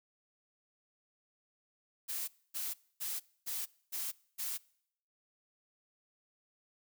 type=noise bursts; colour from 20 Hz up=blue; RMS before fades=-38 dBFS; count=6; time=2.08-4.58 s; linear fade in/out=20 ms; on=200 ms; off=260 ms; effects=noise-tail reverb RT60 0.7 s tail -24 dB re dry